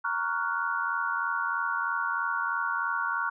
sine chord, Gb major seventh, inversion first, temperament equal with one note detuned, 932.3 / 1118.4 / 1396.9 / 1480 Hz, Bb5 / Db6 / F6 / Gb6, 0 / +15 / 0 / 0 cents, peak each -34 / -32 / -31 / -32 dBFS, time 0.04-3.3 s, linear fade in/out 10 ms, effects none

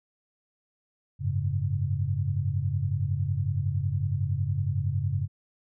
sine chord, F# suspended second, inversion none, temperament equal with one note detuned, 92.98 / 103.83 / 138.59 Hz, F#2 / G#2 / C#3, +9 / 0 / 0 cents, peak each -29 dBFS, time 1.19-5.28 s, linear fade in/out 50 ms, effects none

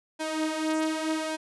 sawtooth tone with flanger, 314.5 Hz, D#4, 19 cents sharp, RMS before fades -29 dBFS, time 0.19-1.37 s, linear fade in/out 20 ms, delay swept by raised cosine 1.2 to 6.5 ms, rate 0.86 Hz, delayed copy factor +0.6, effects resampled to 24000 Hz

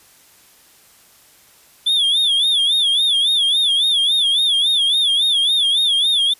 triangle tone with vibrato, 3451 Hz, A7, 34 cents flat, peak -12 dBFS, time 1.86-6.34 s, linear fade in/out 10 ms, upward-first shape sine, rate 3.6 Hz, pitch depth 130 cents each way, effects white hiss -50 dBFS RMS until 6.39 s + resampled to 32000 Hz

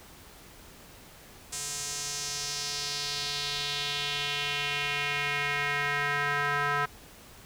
square tone with band-pass filter sweep, 144.2 Hz, D3, 31 cents flat, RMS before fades -31 dBFS, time 1.52-6.86 s, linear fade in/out 10 ms, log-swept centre 7600 to 1400 Hz, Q 2.4, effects pink hiss -51 dBFS RMS until 7.45 s

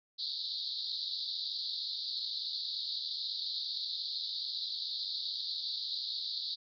pink band-pass noise, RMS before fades -38 dBFS, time 0.18-6.56 s, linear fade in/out 20 ms, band 3700 to 4700 Hz, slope 96 dB/octave, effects none

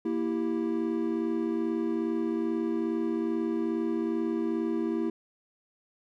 triangle chord, E diminished, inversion second, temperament equal, 233.1 / 329.6 / 392 Hz, Bb3 / E4 / G4, 0 / 0 / 0 cents, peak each -30 / -27 / -32 dBFS, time 0.05-5.1 s, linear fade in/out 5 ms, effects none

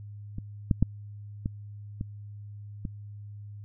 clicks, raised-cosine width 5 ms, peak -22 / -10 / -9 / -17 / -20 / -19 dBFS, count 6, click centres 0.384 / 0.712 / 0.826 / 1.459 / 2.011 / 2.852 s, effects added 103 Hz sine -40 dBFS peak until 3.64 s

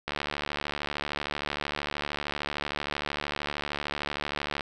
click train, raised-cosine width 0.3 ms, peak -14 dBFS, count 332, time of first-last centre 0.08-4.608 s, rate 73.1 Hz, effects none

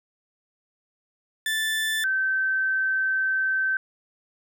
30% pulse / sine tone pair in turn, 1760 / 1545.2 Hz, A6 / G6, 0 / -25 cents, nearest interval major second, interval 225 cents, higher first, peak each -21 dBFS, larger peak neither, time 1.46-2.04 / 2.04-3.77 s, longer second, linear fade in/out 2 ms, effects none

